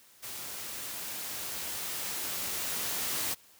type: noise with level ramp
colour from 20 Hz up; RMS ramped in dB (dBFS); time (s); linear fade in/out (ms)
white; -41 to -32; 0.22-3.35; 20
effects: white hiss -59 dBFS RMS until 3.59 s + high-pass 60 Hz 12 dB/octave